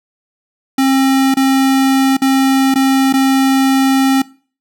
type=tone with dropouts; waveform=square; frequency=267.7 Hz; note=C4; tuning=40 cents sharp; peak=-10 dBFS; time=0.78-4.22 s; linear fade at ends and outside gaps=5 ms; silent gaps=1.342-1.369 / 2.169-2.218 / 2.742-2.756 / 3.127-3.137 s; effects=noise-tail reverb RT60 0.4 s tail -21 dB re dry